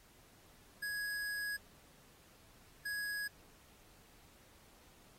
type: tone bursts at uneven times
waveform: square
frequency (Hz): 1666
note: G#6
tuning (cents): +5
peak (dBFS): -38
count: 2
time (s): 0.82-1.57 / 2.85-3.28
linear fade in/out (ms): 10
effects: pink hiss -64 dBFS RMS until 5.18 s + AAC 48 kbps